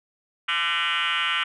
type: tone with frequency modulation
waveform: sine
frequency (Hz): 2168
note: C#7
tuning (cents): -39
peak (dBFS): -20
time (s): 0.48-1.44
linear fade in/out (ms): 10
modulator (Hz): 163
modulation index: 6.1
effects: tanh soft clip ceiling -18 dBFS